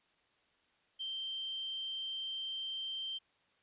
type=tone; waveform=sine; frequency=3136 Hz; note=G7; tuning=in tune; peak=-37 dBFS; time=0.99-3.19 s; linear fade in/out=20 ms; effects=white hiss -72 dBFS RMS until 3.62 s + resampled to 8000 Hz